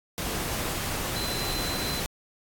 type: tone in noise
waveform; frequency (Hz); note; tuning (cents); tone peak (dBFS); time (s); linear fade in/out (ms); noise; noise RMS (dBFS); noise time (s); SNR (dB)
sine; 4053; B7; +44; -33; 1.16-2; 0; pink; -31; 0.18-2.06; -5
effects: AAC 64 kbps